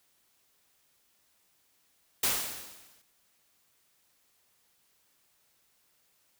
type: noise with exponential decay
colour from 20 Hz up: white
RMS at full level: -25 dBFS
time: 2.23-3.02 s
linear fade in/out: 5 ms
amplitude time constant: 170 ms
effects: white hiss -70 dBFS RMS until 6.39 s